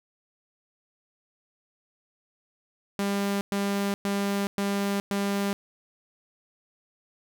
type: tone bursts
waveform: sawtooth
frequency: 199.8 Hz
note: G3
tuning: 33 cents sharp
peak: -21 dBFS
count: 5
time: 2.99-5.53 s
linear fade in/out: 0 ms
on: 420 ms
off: 110 ms
effects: none